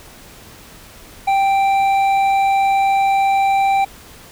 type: tone with hard clipping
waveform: sine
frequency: 784 Hz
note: G5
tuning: in tune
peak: -14 dBFS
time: 1.27-3.85 s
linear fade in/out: 10 ms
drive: 7 dB
effects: pink hiss -41 dBFS RMS until 4.31 s